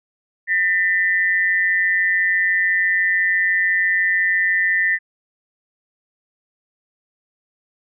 sine tone pair together, 1800 / 1986 Hz, A6 / B6, +39 / +9 cents, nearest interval major second, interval 170 cents, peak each -17 / -19 dBFS, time 0.47-4.99 s, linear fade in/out 50 ms, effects none

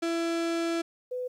35% pulse / sine tone pair in turn, 334.4 / 501 Hz, E4 / B4, +25 / +25 cents, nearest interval perfect fifth, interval 700 cents, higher second, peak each -25 / -30 dBFS, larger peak first, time 0.02-0.82 / 1.11-1.28 s, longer first, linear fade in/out 10 ms, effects low-pass 8000 Hz 12 dB/octave + 11-bit

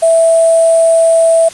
sine tone with sample-and-hold, 659.3 Hz, E5, in tune, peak -5 dBFS, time 0.02-1.49 s, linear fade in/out 10 ms, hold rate 8820 Hz, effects white hiss -32 dBFS RMS until 1.53 s + resampled to 24000 Hz

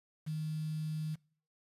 sine tone with quantisation, 155.56 Hz, D#3, in tune, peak -34 dBFS, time 0.26-1.16 s, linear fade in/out 20 ms, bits 9, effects noise-tail reverb RT60 0.5 s tail -24 dB re dry + resampled to 32000 Hz

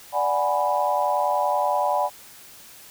sine chord, G# half-diminished seventh, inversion second, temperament equal, 587.3 / 740 / 830.6 / 987.8 Hz, D5 / F#5 / G#5 / B5, 0 / 0 / 0 / 0 cents, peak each -25 dBFS, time 0.12-2.1 s, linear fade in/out 50 ms, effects white hiss -46 dBFS RMS until 2.9 s

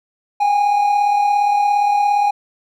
triangle tone pair together, 784 / 821.3 Hz, G5 / G#5, 0 / -20 cents, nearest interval minor second, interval 80 cents, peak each -21 / -11 dBFS, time 0.4-2.31 s, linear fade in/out 10 ms, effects none

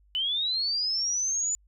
sine linear sweep, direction up, 2960 to 7040 Hz, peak -25 dBFS, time 0.15-1.55 s, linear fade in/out 0 ms, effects added 50 Hz sine -58 dBFS peak until 1.67 s

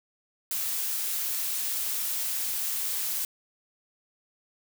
blue noise, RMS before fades -30 dBFS, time 0.51-3.25 s, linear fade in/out 2 ms, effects none

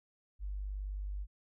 sine tone, 49.41 Hz, G1, 14 cents sharp, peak -36 dBFS, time 0.39-1.27 s, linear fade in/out 50 ms, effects none

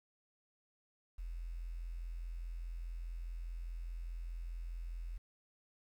sine tone with quantisation, 42.42 Hz, F1, 50 cents flat, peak -40 dBFS, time 1.18-5.18 s, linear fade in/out 10 ms, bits 11, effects none

